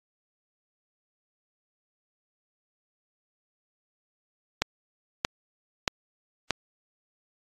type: click train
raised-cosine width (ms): 0.2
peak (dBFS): -5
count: 4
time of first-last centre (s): 4.62-6.507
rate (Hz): 1.59
effects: AAC 32 kbps